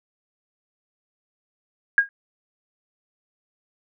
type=tone with exponential decay; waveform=sine; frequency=1630 Hz; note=G#6; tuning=33 cents flat; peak=-8 dBFS; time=1.98-2.09 s; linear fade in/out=1 ms; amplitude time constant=23 ms; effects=none